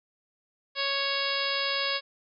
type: harmonic tone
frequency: 554.4 Hz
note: C#5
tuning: in tune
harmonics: 1 / 2 / 3 / 4 / 5 / 6 / 7 / 8 / 9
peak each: -35 / -35 / -35 / -35 / -35 / -35 / -35 / -35 / -35 dBFS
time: 0.75-2.01 s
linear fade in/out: 50 ms
effects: none